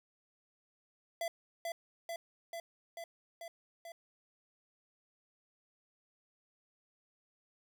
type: tone with echo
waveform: square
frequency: 673 Hz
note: E5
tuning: 36 cents sharp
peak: -35 dBFS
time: 1.21-1.28 s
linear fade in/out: 2 ms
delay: 440 ms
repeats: 6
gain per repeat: -2 dB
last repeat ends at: 3.92 s
effects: 12-bit